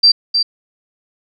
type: tone with echo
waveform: sine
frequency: 4698 Hz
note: D8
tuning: in tune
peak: -5 dBFS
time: 0.03-0.12 s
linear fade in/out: 10 ms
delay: 310 ms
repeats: 1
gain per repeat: -6 dB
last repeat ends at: 0.43 s
effects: none